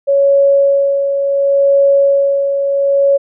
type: tone with tremolo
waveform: sine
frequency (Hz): 557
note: C#5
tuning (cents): +8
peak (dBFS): -6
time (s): 0.07-3.18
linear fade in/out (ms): 20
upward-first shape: sine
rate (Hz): 0.7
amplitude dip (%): 50
effects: none